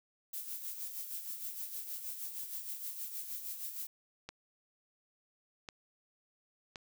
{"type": "noise with tremolo", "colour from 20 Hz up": "violet", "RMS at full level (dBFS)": -40, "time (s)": [0.33, 3.87], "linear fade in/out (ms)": 5, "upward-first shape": "sine", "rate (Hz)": 6.4, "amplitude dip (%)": 55}
{"type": "clicks", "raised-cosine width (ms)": 0.2, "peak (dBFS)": -26, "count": 3, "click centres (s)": [4.29, 5.688, 6.758]}
{"effects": []}